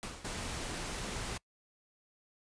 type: noise with exponential decay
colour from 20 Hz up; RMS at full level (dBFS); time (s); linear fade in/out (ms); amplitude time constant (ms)
pink; -39; 0.03-0.63; 0; 130
type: noise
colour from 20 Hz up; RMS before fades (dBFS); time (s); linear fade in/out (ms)
pink; -39; 0.24-1.38; 10
effects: noise-tail reverb RT60 0.1 s tail -24 dB re dry + resampled to 22050 Hz